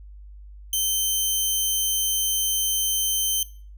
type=tone; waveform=10% pulse; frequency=3100 Hz; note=G7; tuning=20 cents flat; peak=-13 dBFS; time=0.73-3.43 s; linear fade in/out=2 ms; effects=noise-tail reverb RT60 0.4 s tail -18 dB re dry + added 50 Hz sine -40 dBFS peak until 3.77 s